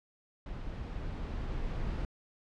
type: noise with level ramp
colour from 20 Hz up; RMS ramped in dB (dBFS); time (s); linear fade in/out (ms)
brown; -40 to -34; 0.46-2.05; 2
effects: low-pass 4000 Hz 12 dB/octave